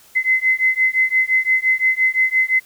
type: beating tone pair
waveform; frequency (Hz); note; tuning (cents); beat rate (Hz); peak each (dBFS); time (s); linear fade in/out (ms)
sine; 2046 / 2051.8; C7 / C7; -39 / -34; 5.8; -17; 0.15-2.6; 20
effects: white hiss -49 dBFS RMS until 2.65 s